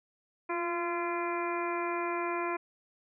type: harmonic tone with a mistuned harmonic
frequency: 342.8 Hz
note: F4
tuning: 32 cents flat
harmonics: 1 / 2 / 3 / 4 / 5 / 6 / 7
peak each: -34 / -38 / -35 / -41 / -44 / -44 / -41 dBFS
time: 0.49-2.57 s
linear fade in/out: 10 ms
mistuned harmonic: 1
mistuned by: +28 cents
effects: none